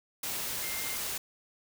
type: tone in noise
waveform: sine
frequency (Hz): 2109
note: C7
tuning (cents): +13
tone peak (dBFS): -41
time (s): 0.62-0.96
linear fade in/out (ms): 5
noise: white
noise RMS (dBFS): -35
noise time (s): 0.23-1.18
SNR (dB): -9
effects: none

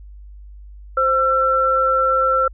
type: tone pair together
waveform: sine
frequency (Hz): 523.3 / 1345.6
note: C5 / E6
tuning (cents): 0 / +35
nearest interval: octave + major third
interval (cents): 1635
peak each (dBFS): -19 / -15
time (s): 0.97-2.48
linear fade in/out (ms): 5
effects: added 50 Hz sine -36 dBFS peak until 2.53 s

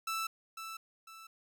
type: tone with echo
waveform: sawtooth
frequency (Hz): 1322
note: E6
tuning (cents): +5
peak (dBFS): -30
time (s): 0.07-0.27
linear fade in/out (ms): 5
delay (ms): 500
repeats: 2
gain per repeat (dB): -8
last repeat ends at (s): 1.27
effects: none

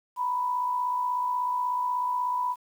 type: tone pair together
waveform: sine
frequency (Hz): 934.6 / 991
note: A#5 / B5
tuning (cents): +4 / +6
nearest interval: minor second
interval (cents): 102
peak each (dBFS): -36 / -25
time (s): 0.16-2.56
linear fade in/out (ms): 50
effects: 9-bit

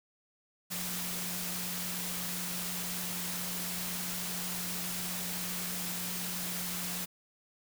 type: tone in noise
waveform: sine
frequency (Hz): 178.7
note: F3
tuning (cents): +40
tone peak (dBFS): -42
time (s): 0.7-7.06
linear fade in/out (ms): 20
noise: white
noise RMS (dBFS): -37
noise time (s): 0.7-7.06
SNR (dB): -8
effects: none

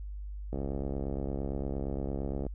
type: click train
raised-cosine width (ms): 2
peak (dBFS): -22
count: 134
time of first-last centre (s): 0.53-2.466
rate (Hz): 68.7
effects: added 50 Hz sine -37 dBFS peak until 2.54 s

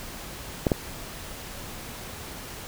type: clicks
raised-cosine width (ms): 2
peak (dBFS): -7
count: 2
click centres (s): 0.668 / 0.718
effects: pink hiss -39 dBFS RMS until 2.67 s

